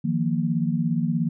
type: chord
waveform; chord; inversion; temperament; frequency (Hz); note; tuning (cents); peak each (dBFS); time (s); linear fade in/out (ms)
sine; Eb suspended second; none; equal with one note detuned; 157.64 / 174.61 / 233.1; Eb3 / F3 / Bb3; +23 / 0 / 0; -25; 0.04-1.29; 10
effects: none